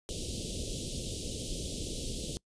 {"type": "band-stop noise", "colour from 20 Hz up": "pink", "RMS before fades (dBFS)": -37, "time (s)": [0.09, 2.37], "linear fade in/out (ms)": 0, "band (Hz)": [560, 3000], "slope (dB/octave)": 48, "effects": ["noise-tail reverb RT60 0.1 s tail -24 dB re dry", "resampled to 22050 Hz"]}